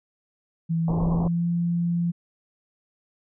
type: tone with pitch glide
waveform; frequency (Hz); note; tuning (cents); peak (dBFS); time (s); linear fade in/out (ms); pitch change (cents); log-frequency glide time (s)
sine; 164.81 to 171.61; E3 to F3; 0 to -30; -21; 0.69-2.12; 20; +70; 0.84-1.47
type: low-pass noise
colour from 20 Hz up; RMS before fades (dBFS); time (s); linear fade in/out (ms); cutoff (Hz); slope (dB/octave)
pink; -29; 0.88-1.28; 2; 1100; 96
effects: none